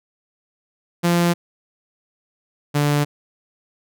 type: tone pair in turn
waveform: sawtooth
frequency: 172.6 / 146.11 Hz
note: F3 / D3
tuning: -20 / -9 cents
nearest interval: minor third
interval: 289 cents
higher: first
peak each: -11 / -12 dBFS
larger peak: first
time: 1.03-1.34 / 2.74-3.05 s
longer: neither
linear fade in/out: 20 ms
effects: none